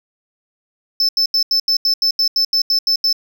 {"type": "tone bursts", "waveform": "triangle", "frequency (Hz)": 5270, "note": "E8", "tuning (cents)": -1, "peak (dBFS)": -11, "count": 13, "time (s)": [1, 3.128], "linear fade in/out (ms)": 2, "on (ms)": 88, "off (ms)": 82, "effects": []}